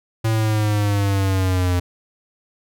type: linear sweep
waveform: square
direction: down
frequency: 112.4 to 88.2 Hz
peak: -17 dBFS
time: 0.24-1.8 s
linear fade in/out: 10 ms
effects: none